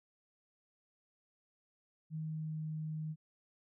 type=tone with pitch glide; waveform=sine; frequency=157.2 to 155.84 Hz; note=D#3 to D#3; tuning=+18 to +3 cents; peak=-37 dBFS; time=2.1-3.16 s; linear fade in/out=50 ms; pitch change=-15 cents; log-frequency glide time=2.22-2.63 s; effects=none